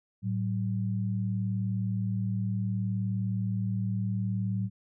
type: tone pair together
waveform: sine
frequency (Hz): 110 / 189.34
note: A2 / F#3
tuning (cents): 0 / +40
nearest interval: major sixth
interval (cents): 940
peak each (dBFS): -29 / -31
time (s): 0.22-4.7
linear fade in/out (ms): 50
effects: none